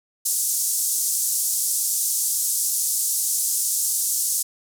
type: band-pass noise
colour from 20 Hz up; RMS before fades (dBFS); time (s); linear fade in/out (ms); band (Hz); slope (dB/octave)
white; -23; 0.25-4.43; 10; 6100 to 12000; 24
effects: none